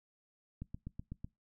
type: click train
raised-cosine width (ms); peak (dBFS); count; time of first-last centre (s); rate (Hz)
5; -29; 6; 0.62-1.245; 8
effects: noise-tail reverb RT60 0.2 s tail -23 dB re dry